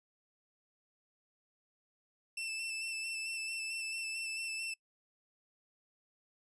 sawtooth tone with vibrato, 2662 Hz, E7, 16 cents sharp, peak -34 dBFS, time 2.37-4.74 s, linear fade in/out 5 ms, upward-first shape square, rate 4.5 Hz, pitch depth 18 cents each way, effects noise-tail reverb RT60 0.1 s tail -25 dB re dry + resampled to 24000 Hz

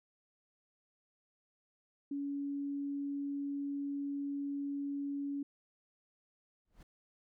sine tone, 282.2 Hz, C#4, 31 cents sharp, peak -35 dBFS, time 2.11-5.43 s, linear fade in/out 5 ms
brown noise with exponential growth, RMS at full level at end -48 dBFS, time 6.65-6.83 s, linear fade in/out 5 ms, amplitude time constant 37 ms
effects none

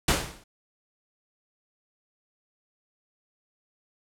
pink noise with exponential decay, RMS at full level -18 dBFS, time 0.08-0.44 s, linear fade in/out 5 ms, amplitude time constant 78 ms, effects low-pass 11000 Hz 12 dB/octave

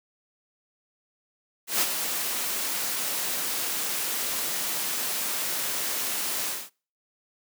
white noise with ADSR envelope, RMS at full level -22 dBFS, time 1.67-6.7 s, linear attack 140 ms, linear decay 47 ms, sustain -7 dB, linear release 230 ms, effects noise-tail reverb RT60 0.4 s tail -26 dB re dry + high-pass 200 Hz 12 dB/octave

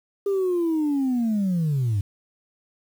sine linear sweep, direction down, 403.8 to 94.5 Hz, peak -18 dBFS, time 0.26-2.01 s, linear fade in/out 5 ms, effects tanh soft clip ceiling -18 dBFS + 8-bit

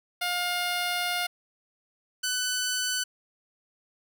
10% pulse tone pair in turn, 710 / 1498.4 Hz, F5 / F#6, +28 / +21 cents, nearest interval octave + minor second, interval 1293 cents, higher second, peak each -18 dBFS, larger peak neither, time 0.21-1.27 / 2.23-3.04 s, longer first, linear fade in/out 10 ms, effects none

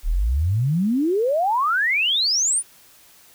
sine exponential sweep, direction up, 34.01 to 9956 Hz, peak -17 dBFS, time 0.03-2.63 s, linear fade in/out 50 ms, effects white hiss -51 dBFS RMS until 3.34 s

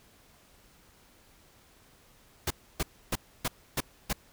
pink noise bursts, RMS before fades -29 dBFS, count 6, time 2.47-4.13 s, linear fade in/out 5 ms, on 35 ms, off 290 ms, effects pink hiss -60 dBFS RMS until 4.32 s

